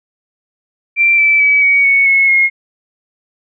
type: tone with pitch steps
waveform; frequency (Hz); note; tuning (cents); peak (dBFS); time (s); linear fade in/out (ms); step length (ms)
sine; 2355 / 2320 / 2285 / 2251 / 2218 / 2185 / 2152; D7 / D7 / D7 / C#7 / C#7 / C#7 / C7; +4 / -22 / -48 / +26 / 0 / -26 / +48; -7; 0.96-2.5; 50; 220
effects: none